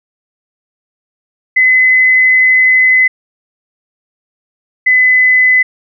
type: tone pair in turn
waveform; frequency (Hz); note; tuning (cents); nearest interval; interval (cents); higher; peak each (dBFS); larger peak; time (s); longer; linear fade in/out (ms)
sine; 2028 / 2015; B6 / B6; +45 / +34; unison; 11; first; -5; neither; 1.56-3.08 / 4.86-5.63; first; 10
effects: none